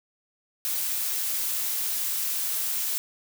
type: noise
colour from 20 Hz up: blue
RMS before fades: -28 dBFS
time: 0.65-2.98 s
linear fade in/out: 0 ms
effects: none